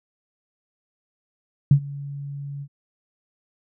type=tone with ADSR envelope; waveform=sine; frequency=141.4 Hz; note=C#3; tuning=35 cents sharp; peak=-8 dBFS; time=1.71-2.68 s; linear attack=3 ms; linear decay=80 ms; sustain=-22 dB; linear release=61 ms; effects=none